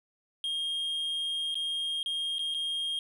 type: tone with dropouts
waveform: triangle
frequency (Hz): 3231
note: G#7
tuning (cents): -48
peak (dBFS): -28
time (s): 0.44-2.99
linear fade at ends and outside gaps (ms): 1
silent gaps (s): 1.544-1.554 / 2.03-2.06 / 2.384-2.392 / 2.541-2.546
effects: none